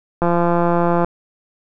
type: click train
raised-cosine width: 1 ms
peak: -4 dBFS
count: 143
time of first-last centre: 0.22-1.046 s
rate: 172 Hz
effects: none